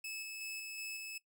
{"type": "tone with tremolo", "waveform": "sawtooth", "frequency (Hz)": 2602, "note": "E7", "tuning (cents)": -23, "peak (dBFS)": -38, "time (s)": [0.04, 1.18], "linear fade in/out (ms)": 5, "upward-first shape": "square", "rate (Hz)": 2.7, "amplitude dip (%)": 25, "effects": ["noise-tail reverb RT60 0.1 s tail -17 dB re dry"]}